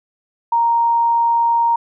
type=tone; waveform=sine; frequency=932.3 Hz; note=A#5; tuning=in tune; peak=-12 dBFS; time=0.52-1.76 s; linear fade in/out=5 ms; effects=none